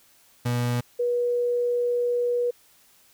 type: tone pair in turn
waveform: 35% pulse / sine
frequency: 121.4 / 484.3 Hz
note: B2 / B4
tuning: -29 / -34 cents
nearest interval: 2 octaves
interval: 2395 cents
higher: second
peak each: -21 dBFS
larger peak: neither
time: 0.45-0.81 / 0.99-2.51 s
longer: second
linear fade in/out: 10 ms
effects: white hiss -58 dBFS RMS until 3.13 s